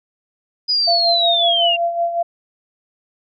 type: linear sweep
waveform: sine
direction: down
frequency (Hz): 4988 to 2740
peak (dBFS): -14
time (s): 0.68-1.77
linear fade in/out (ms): 20
type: tone with tremolo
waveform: sine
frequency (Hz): 684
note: F5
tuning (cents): -36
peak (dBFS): -14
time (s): 0.87-2.23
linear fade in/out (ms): 10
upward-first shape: sine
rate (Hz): 5.4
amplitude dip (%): 60
effects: none